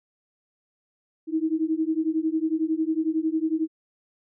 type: beating tone pair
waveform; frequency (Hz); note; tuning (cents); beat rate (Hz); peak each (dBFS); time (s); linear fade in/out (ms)
sine; 313 / 324; D#4 / E4; +10 / -30; 11; -25; 1.27-3.68; 50
effects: none